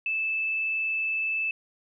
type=tone with frequency modulation; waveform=sine; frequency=2628 Hz; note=E7; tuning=6 cents flat; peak=-25 dBFS; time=0.06-1.51 s; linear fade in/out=2 ms; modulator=21.4 Hz; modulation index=0.36; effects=none

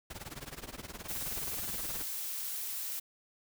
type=noise with tremolo; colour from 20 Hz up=pink; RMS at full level=-41 dBFS; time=0.1-2.04 s; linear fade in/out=5 ms; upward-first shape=triangle; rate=19 Hz; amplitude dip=95%
type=noise; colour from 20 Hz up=blue; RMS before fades=-38 dBFS; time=1.08-3 s; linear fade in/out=10 ms
effects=none

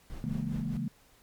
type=noise with tremolo; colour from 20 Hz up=brown; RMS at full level=-40 dBFS; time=0.1-0.77 s; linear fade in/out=0 ms; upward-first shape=sine; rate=4.9 Hz; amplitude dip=70%
type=chord; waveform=sine; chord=A# half-diminished seventh; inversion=first; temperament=equal; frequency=138.59 / 164.81 / 207.7 / 233.1 Hz; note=C#3 / E3 / G#3 / A#3; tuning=0 / 0 / 0 / 0 cents; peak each=-36 dBFS; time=0.24-0.88 s; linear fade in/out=0 ms
effects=pink hiss -62 dBFS RMS until 1.22 s + MP3 96 kbps

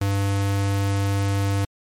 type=tone; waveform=square; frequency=99.2 Hz; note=G2; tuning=21 cents sharp; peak=-20 dBFS; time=0.01-1.65 s; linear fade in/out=5 ms; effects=MP3 64 kbps

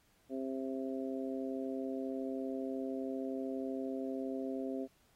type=harmonic tone; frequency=132.7 Hz; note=C3; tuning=25 cents sharp; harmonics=2 / 3 / 4 / 5; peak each=-38 / -42 / -44 / -46 dBFS; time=0.29-4.88 s; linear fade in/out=50 ms; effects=pink hiss -71 dBFS RMS until 5.15 s + AAC 48 kbps

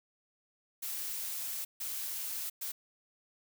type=noise bursts at uneven times; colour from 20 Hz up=blue; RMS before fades=-38 dBFS; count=3; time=0.82-1.65 / 1.8-2.5 / 2.61-2.72 s; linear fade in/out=10 ms; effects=none

